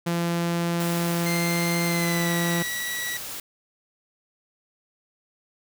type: tone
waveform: sawtooth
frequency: 170.7 Hz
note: F3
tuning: 39 cents flat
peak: -19 dBFS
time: 0.06-2.63 s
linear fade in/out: 10 ms
type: noise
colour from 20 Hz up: white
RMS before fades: -35 dBFS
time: 0.8-3.4 s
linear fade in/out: 2 ms
type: tone with pitch glide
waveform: sawtooth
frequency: 2093 to 1941.6 Hz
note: C7 to B6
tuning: 0 to -30 cents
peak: -25 dBFS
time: 1.26-3.17 s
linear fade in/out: 2 ms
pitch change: -130 cents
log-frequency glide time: 1.86-2.34 s
effects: none